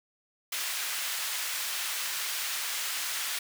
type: high-pass noise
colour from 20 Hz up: pink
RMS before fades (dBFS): -33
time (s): 0.52-3.39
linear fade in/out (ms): 5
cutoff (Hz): 1700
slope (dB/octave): 12
effects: none